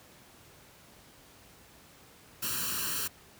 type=noise with comb filter; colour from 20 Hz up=white; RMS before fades=-33 dBFS; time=2.42-3.08 s; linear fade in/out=10 ms; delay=0.7 ms; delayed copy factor=+0.95; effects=pink hiss -56 dBFS RMS until 3.39 s + high-pass 60 Hz 12 dB/octave